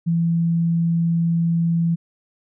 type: tone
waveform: sine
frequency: 167.6 Hz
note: E3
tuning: 29 cents sharp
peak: -16 dBFS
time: 0.06-1.96 s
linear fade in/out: 20 ms
effects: none